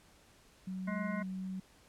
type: tone with pitch glide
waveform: sine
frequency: 187.1 to 188.18 Hz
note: F#3 to F#3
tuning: +20 to +30 cents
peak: -37 dBFS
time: 0.67-1.6 s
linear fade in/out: 5 ms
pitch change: +10 cents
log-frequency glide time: 0.82-1.48 s
type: harmonic tone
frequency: 211.1 Hz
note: G#3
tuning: 29 cents sharp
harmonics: 1 / 3 / 5 / 7 / 9 / 10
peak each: -38 / -43 / -45 / -46 / -48 / -48 dBFS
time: 0.87-1.23 s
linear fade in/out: 10 ms
effects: pink hiss -63 dBFS RMS until 1.88 s + low-pass 11000 Hz 12 dB/octave